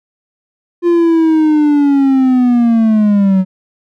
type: linear sweep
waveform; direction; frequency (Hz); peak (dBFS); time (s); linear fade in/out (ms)
triangle; down; 349.2 to 185; -5; 0.82-3.45; 50
effects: none